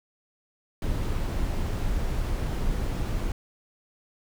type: noise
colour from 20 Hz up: brown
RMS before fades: -27 dBFS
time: 0.82-3.32 s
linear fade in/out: 2 ms
effects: none